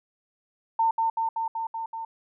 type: tone with echo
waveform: sine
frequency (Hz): 904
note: A5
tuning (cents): +47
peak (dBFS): -19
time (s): 0.79-0.91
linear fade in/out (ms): 5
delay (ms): 190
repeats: 6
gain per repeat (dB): -2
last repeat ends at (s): 2.05
effects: none